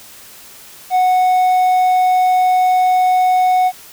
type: tone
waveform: triangle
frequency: 737 Hz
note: F#5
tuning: 7 cents flat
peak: -8 dBFS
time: 0.9-3.72 s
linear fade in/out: 50 ms
effects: white hiss -39 dBFS RMS until 3.92 s